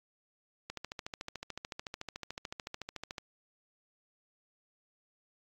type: click train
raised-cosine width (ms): 0.2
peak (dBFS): -22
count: 35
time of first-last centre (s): 0.7-3.182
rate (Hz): 13.7
effects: AAC 48 kbps